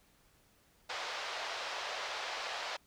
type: band-pass noise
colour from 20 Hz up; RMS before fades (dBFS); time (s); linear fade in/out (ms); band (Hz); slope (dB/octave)
pink; -40; 0.89-2.77; 10; 570 to 5200; 24
effects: pink hiss -68 dBFS RMS until 2.86 s